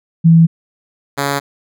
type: tone pair in turn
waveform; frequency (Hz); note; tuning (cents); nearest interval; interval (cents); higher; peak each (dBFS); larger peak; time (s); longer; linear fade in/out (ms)
sine / 5% pulse; 164.9 / 140.85; E3 / C#3; +1 / +28; minor third; 273; first; -4; neither; 0.24-0.47 / 1.17-1.4; neither; 20
effects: none